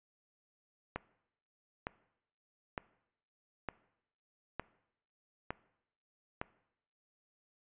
click train, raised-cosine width 0.5 ms, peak -21 dBFS, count 7, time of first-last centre 0.96-6.415 s, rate 1.1 Hz, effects noise-tail reverb RT60 0.8 s tail -20 dB re dry + resampled to 8000 Hz

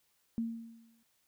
sine tone with exponential decay, 229 Hz, A#3, 31 cents flat, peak -29 dBFS, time 0.38-1.03 s, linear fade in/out 0 ms, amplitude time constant 140 ms, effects white hiss -74 dBFS RMS until 1.27 s

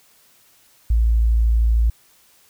sine tone, 56.5 Hz, A1, 47 cents sharp, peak -13 dBFS, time 0.9-1.9 s, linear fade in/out 5 ms, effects white hiss -55 dBFS RMS until 2.49 s

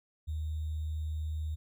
sine tone with sample-and-hold, 77.78 Hz, D#2, in tune, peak -32 dBFS, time 0.27-1.56 s, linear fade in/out 20 ms, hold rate 3675 Hz, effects none

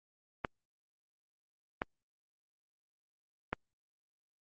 clicks, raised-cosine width 0.5 ms, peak -17 dBFS, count 3, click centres 0.448 / 1.819 / 3.53 s, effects Opus 32 kbps

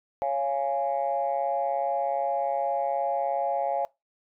sine chord, Db major, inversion none, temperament equal with one note detuned, 554.4 / 691.2 / 830.6 Hz, Db5 / F5 / Ab5, 0 / -18 / 0 cents, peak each -28 dBFS, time 0.22-3.85 s, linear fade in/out 0 ms, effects noise-tail reverb RT60 0.2 s tail -22 dB re dry + tanh soft clip ceiling -17 dBFS

